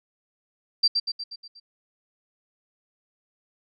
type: tone with echo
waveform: sine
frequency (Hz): 4699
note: D8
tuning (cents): 0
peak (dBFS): -15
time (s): 0.83-0.88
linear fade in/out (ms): 10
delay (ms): 120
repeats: 6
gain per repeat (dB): -5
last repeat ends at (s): 1.6
effects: none